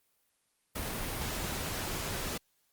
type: noise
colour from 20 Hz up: pink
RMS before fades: -36 dBFS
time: 0.75-2.38 s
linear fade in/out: 10 ms
effects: white hiss -74 dBFS RMS until 2.72 s + Opus 32 kbps